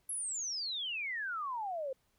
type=exponential sweep; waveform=sine; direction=down; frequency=11340 to 511 Hz; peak=-35 dBFS; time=0.09-1.93 s; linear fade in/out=5 ms; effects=pink hiss -75 dBFS RMS until 2.18 s